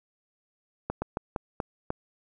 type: slowing click train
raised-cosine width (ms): 1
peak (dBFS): -15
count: 6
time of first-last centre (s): 0.9-1.904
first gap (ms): 120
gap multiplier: 1.26
effects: none